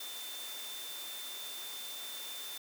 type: tone in noise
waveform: sine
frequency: 3562 Hz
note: A7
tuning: 21 cents sharp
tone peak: -44 dBFS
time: 0-2.58 s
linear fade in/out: 5 ms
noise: white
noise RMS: -45 dBFS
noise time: 0-2.58 s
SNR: -2 dB
effects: high-pass 300 Hz 12 dB/octave